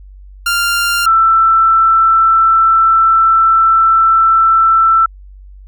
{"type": "tone pair in turn", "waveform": ["sawtooth", "sine"], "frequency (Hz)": [1393, 1332.4], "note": ["F6", "E6"], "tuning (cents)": [-5, 18], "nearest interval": "minor second", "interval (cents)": 77, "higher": "first", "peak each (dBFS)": [-8, -6], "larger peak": "second", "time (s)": [[0.46, 1.06], [1.06, 5.06]], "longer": "second", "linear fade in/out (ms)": 5, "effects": ["added 48 Hz sine -33 dBFS peak until 5.67 s"]}